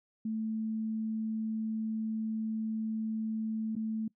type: tone with dropouts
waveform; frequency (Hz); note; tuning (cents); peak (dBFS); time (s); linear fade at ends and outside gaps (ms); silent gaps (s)
sine; 220; A3; 0; -31; 0.25-4.08; 5; 3.754-3.763
effects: noise-tail reverb RT60 0.1 s tail -22 dB re dry